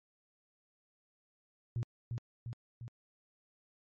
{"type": "tone with echo", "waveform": "sine", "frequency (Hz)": 117.8, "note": "A#2", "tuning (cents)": 19, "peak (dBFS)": -30, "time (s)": [1.76, 1.83], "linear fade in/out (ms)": 0, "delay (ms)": 350, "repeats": 3, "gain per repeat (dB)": -4, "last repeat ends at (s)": 2.88, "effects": ["tanh soft clip ceiling -29 dBFS", "MP3 32 kbps"]}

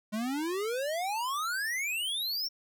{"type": "exponential sweep", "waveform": "square", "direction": "up", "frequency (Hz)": [206, 5600], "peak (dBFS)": -31, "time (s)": [0.12, 2.49], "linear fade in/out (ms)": 20, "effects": []}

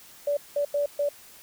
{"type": "tone bursts at uneven times", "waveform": "sine", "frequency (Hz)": 577, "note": "D5", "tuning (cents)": -31, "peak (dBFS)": -22, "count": 4, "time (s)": [[0.27, 0.37], [0.56, 0.65], [0.74, 0.86], [0.99, 1.09]], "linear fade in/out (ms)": 5, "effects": ["white hiss -50 dBFS RMS until 1.42 s"]}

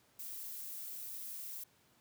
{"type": "noise", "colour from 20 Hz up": "violet", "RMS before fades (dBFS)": -45, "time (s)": [0.19, 1.64], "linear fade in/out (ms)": 5, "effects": ["pink hiss -69 dBFS RMS until 2 s", "high-pass 100 Hz 12 dB/octave"]}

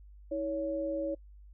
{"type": "tone pair together", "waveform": "sine", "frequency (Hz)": [322.2, 560], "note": ["E4", "C#5"], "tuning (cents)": [-39, 18], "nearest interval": "minor seventh", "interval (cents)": 957, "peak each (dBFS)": [-35, -32], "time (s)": [0.31, 1.15], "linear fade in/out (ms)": 10, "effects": ["noise-tail reverb RT60 0.1 s tail -24 dB re dry", "added 50 Hz sine -50 dBFS peak until 1.53 s"]}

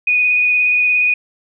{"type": "tone with vibrato", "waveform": "sine", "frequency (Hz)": 2478, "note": "D#7", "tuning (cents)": -8, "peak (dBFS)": -11, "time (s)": [0.07, 1.14], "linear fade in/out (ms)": 5, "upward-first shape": "square", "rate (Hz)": 17, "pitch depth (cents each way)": 12, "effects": []}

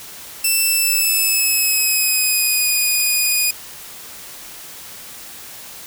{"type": "tone with pitch glide", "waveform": "5% pulse", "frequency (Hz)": [2664, 2471], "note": ["E7", "D#7"], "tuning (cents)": [18, -13], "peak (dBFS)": -6, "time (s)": [0.44, 3.51], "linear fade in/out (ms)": 5, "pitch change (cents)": -131, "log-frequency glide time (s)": [0.64, 2.68], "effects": ["white hiss -36 dBFS RMS until 5.86 s"]}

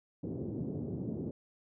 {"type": "band-pass noise", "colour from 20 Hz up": "pink", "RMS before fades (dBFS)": -38, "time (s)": [0.23, 1.31], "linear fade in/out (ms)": 5, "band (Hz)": [110, 410], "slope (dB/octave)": 24, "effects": []}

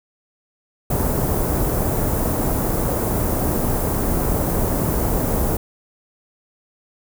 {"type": "band-stop noise", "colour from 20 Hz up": "pink", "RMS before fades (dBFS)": -20, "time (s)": [0.9, 5.57], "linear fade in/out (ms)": 5, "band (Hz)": [790, 14000], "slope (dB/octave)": 12, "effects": []}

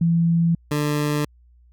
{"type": "tone pair in turn", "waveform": ["sine", "20% pulse"], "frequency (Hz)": [167.8, 148.2], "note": ["E3", "D3"], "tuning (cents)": [31, 16], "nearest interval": "major second", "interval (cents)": 215, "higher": "first", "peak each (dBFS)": -15, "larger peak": "neither", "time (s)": [[0.01, 0.55], [0.71, 1.25]], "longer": "neither", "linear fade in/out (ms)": 5, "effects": ["added 60 Hz sine -50 dBFS peak until 1.72 s"]}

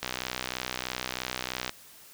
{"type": "click train", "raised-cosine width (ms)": 0.2, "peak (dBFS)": -13, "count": 106, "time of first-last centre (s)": [0.03, 1.694], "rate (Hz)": 63.1, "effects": ["white hiss -52 dBFS RMS until 2.13 s"]}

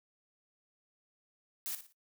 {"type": "noise with echo", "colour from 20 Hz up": "blue", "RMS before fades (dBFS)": -38, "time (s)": [1.66, 1.75], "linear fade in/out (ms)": 0, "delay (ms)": 58, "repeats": 3, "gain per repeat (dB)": -10, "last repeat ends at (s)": 1.924, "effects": ["noise-tail reverb RT60 0.1 s tail -20 dB re dry"]}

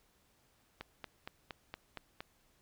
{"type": "click train", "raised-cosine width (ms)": 0.3, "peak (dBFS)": -26, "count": 7, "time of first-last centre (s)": [0.81, 2.205], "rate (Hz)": 4.3, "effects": ["pink hiss -71 dBFS RMS until 2.61 s"]}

